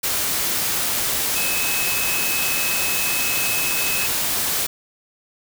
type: tone in noise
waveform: sine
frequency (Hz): 2575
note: E7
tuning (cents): -41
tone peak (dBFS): -25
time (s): 1.35-4.07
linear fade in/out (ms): 10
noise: white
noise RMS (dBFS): -22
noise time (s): 0.03-4.67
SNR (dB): -6
effects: none